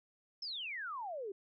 sine exponential sweep, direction down, 5400 to 374.1 Hz, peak -39 dBFS, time 0.42-1.32 s, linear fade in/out 5 ms, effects none

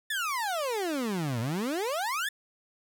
30% pulse exponential two-way sweep, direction down then up, 1800 to 110 to 1800 Hz, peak -26 dBFS, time 0.1-2.29 s, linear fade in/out 5 ms, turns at 1.4 s, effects none

